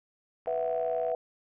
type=click train; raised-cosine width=0.5 ms; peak=-35 dBFS; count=40; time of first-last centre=0.46-1.117 s; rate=59.4 Hz
type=chord; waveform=sine; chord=B suspended fourth; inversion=none; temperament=equal; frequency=493.9 / 659.3 / 740 Hz; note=B4 / E5 / F#5; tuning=0 / 0 / 0 cents; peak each=-31 / -30 / -35 dBFS; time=0.47-1.15 s; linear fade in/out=2 ms
effects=none